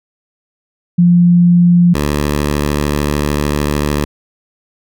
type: tone pair in turn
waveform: sine / 10% pulse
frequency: 174.61 / 73.41 Hz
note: F3 / D2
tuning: 0 / 0 cents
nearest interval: octave + minor third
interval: 1500 cents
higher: first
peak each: -5 dBFS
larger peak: neither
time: 0.98-1.94 / 1.94-4.05 s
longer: second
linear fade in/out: 10 ms
effects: none